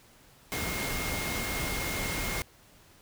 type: tone in noise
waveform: sine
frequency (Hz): 2140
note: C7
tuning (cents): +38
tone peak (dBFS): -37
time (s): 0.52-2.42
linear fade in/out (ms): 0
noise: pink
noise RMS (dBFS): -33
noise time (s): 0.52-2.42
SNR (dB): -7
effects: pink hiss -58 dBFS RMS until 3.01 s